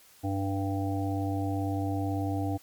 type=harmonic tone; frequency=98 Hz; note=G2; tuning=in tune; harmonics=1 / 3 / 5 / 7 / 8; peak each=-30 / -31 / -41 / -38 / -38 dBFS; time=0.23-2.58 s; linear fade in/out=20 ms; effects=white hiss -57 dBFS RMS until 2.62 s + MP3 96 kbps